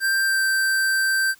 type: tone with pitch glide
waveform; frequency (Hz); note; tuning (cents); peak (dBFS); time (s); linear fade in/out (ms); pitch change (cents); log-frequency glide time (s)
square; 1577 to 1561.6; G6 to G6; +10 to -7; -19; 0-1.35; 50; -17; 0.23-0.44
effects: white hiss -54 dBFS RMS until 1.39 s